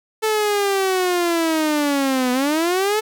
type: linear two-way sweep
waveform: sawtooth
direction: down then up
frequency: 440 to 246.9 to 440 Hz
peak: -13 dBFS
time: 0.22-3.01 s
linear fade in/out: 20 ms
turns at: 2.32 s
effects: none